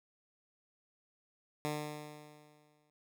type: tone with exponential decay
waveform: 10% pulse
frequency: 150 Hz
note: D3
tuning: 37 cents sharp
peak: -25 dBFS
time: 1.65-2.9 s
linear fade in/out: 0 ms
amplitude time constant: 270 ms
effects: none